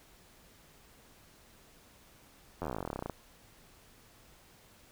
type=slowing click train; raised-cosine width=1 ms; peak=-22 dBFS; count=23; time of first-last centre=2.62-3.097 s; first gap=11 ms; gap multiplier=1.06; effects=pink hiss -60 dBFS RMS until 4.91 s